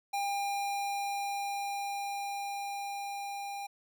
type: tone with level ramp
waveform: square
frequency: 802 Hz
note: G5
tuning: 39 cents sharp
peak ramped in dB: -31 to -38 dBFS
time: 0.13-3.67 s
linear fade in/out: 10 ms
effects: none